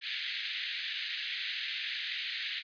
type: band-pass noise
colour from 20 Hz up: white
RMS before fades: -37 dBFS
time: 0.01-2.63 s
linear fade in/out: 50 ms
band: 1700 to 4200 Hz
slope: 48 dB/octave
effects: resampled to 11025 Hz